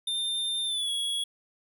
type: tone with pitch glide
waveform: square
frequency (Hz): 3605 to 3344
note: A7 to G#7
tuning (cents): +41 to +11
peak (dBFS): -28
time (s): 0.07-1.24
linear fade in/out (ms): 5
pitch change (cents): -130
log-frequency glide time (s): 0.65-0.91
effects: none